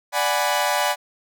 sawtooth chord, G# half-diminished seventh, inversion second, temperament equal, 587.3 / 740 / 830.6 / 987.8 Hz, D5 / F#5 / G#5 / B5, 0 / 0 / 0 / 0 cents, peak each -21 dBFS, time 0.12-0.96 s, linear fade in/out 50 ms, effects none

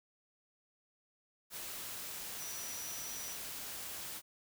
sine tone in noise, 5860 Hz, F#8, 18 cents flat, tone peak -45 dBFS, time 2.37-3.37 s, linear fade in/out 50 ms, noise white, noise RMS -44 dBFS, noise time 1.5-4.22 s, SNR -4 dB, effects none

